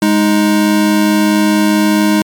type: tone pair together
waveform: square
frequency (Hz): 207.7 / 312.3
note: G#3 / D#4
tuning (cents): 0 / +7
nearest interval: perfect fifth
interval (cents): 707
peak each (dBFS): -12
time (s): 0.02-2.22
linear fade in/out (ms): 2
effects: MP3 96 kbps